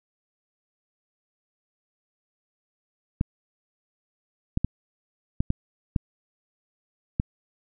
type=clicks; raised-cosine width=5 ms; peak=-10 dBFS; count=7; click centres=3.211 / 4.574 / 4.646 / 5.405 / 5.504 / 5.962 / 7.199 s; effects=none